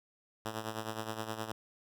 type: tone with tremolo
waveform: 5% pulse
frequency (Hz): 110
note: A2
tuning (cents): 0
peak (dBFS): -23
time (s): 0.45-1.52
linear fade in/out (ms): 5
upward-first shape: triangle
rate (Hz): 9.6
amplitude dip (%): 75
effects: none